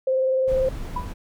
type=tone with vibrato; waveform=sine; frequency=523.3 Hz; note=C5; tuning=in tune; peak=-18 dBFS; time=0.07-0.69 s; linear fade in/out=5 ms; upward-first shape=square; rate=20 Hz; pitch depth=18 cents each way
type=noise; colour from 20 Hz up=brown; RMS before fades=-31 dBFS; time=0.47-1.14 s; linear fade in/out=20 ms
type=tone with exponential decay; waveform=sine; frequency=987.8 Hz; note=B5; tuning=in tune; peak=-22 dBFS; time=0.96-1.13 s; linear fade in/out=5 ms; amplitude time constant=35 ms
effects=none